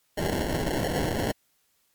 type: noise with sample-and-hold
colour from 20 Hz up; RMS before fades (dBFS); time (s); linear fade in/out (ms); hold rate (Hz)
violet; -27; 0.17-1.32; 10; 1225
effects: white hiss -69 dBFS RMS until 1.94 s + MP3 96 kbps